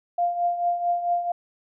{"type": "tone with tremolo", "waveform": "sine", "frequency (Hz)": 698.5, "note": "F5", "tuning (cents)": 0, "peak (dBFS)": -18, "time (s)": [0.18, 1.32], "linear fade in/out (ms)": 5, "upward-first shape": "triangle", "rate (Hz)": 4.5, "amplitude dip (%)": 70, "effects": []}